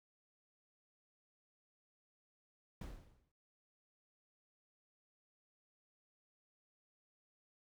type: noise with exponential decay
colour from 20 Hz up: brown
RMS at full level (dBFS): -43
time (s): 2.81-3.32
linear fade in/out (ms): 5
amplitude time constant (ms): 110
effects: none